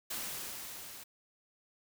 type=noise with level ramp; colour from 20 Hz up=white; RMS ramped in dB=-38 to -49 dBFS; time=0.1-1.04 s; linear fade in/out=10 ms; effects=none